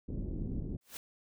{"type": "low-pass noise", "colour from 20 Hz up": "pink", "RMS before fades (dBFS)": -37, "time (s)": [0.08, 0.77], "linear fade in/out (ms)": 10, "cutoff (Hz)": 340, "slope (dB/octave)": 24}
{"type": "noise with exponential growth", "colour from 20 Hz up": "white", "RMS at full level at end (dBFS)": -40, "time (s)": [0.81, 0.97], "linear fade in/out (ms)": 1, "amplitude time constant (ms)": 33}
{"effects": []}